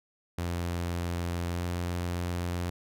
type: tone with pitch glide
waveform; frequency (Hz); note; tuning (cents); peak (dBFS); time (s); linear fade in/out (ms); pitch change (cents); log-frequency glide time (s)
sawtooth; 86.6 to 87.71; F2 to F2; -14 to +8; -26; 0.38-2.7; 5; +22; 1.51-1.64
effects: none